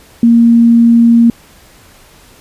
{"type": "tone", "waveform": "sine", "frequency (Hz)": 233.1, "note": "A#3", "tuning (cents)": 0, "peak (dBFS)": -3, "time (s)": [0.23, 1.3], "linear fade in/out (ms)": 2, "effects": ["pink hiss -42 dBFS RMS until 2.4 s", "resampled to 32000 Hz"]}